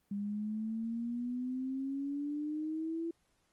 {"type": "exponential sweep", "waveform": "sine", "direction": "up", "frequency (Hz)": [200, 335.9], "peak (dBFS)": -34, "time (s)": [0.11, 3.11], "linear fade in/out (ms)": 5, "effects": ["pink hiss -75 dBFS RMS until 3.52 s", "Opus 24 kbps"]}